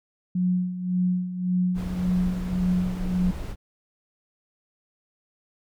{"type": "tone with tremolo", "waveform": "sine", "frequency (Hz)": 181.2, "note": "F#3", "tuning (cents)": -36, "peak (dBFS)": -19, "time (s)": [0.35, 3.31], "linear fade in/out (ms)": 5, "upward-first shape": "sine", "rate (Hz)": 1.8, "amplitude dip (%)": 70}
{"type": "noise", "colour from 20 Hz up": "brown", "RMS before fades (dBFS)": -32, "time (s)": [1.74, 3.56], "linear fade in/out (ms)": 50}
{"effects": []}